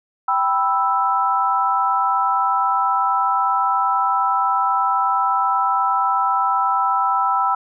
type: chord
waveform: sine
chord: E minor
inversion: first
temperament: equal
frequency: 784 / 987.8 / 1318.5 Hz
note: G5 / B5 / E6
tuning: 0 / 0 / 0 cents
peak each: -21 / -20 / -19 dBFS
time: 0.28-7.55 s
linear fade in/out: 5 ms
effects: none